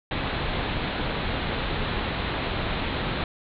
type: low-pass noise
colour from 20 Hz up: pink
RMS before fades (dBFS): -28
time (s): 0.11-3.24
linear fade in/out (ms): 2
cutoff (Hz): 4100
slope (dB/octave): 96
effects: none